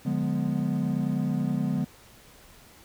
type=chord; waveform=triangle; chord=D diminished seventh; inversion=none; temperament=equal with one note detuned; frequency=146.83 / 178.28 / 207.7 / 246.9 Hz; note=D3 / F3 / Ab3 / Cb4; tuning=0 / +36 / 0 / 0 cents; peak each=-28 dBFS; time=0.05-1.85 s; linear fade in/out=10 ms; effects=pink hiss -53 dBFS RMS until 2.84 s